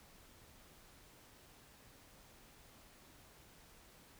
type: silence
effects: pink hiss -62 dBFS RMS until 4.19 s